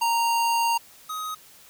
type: tone pair in turn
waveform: square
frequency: 928 / 1259.2 Hz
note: A#5 / D#6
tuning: -8 / +20 cents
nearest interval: perfect fourth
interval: 528 cents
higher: second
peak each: -21 / -30 dBFS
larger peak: first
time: 0.01-0.78 / 1.09-1.35 s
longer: first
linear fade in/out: 10 ms
effects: white hiss -51 dBFS RMS until 1.69 s